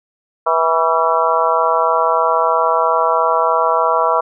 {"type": "harmonic tone with a mistuned harmonic", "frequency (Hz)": 163.1, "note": "E3", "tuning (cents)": -18, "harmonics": [3, 4, 5, 6, 7, 8], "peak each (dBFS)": [-20, -18, -23, -17, -18, -21], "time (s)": [0.46, 4.21], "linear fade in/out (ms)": 10, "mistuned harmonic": 8, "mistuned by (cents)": 57, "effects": []}